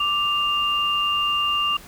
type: tone pair together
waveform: sine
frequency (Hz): 1176.8 / 2799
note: D6 / F7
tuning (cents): +3 / +3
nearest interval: octave + minor third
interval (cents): 1500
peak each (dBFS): -23 / -21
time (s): 0-1.77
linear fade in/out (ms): 5
effects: pink hiss -44 dBFS RMS until 1.87 s